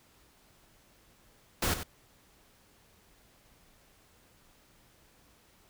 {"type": "noise with echo", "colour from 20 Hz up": "pink", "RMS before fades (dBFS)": -29, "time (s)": [1.62, 1.74], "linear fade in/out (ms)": 5, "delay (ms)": 94, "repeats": 1, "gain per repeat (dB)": -10, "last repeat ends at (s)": 1.834, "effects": ["pink hiss -63 dBFS RMS until 5.69 s"]}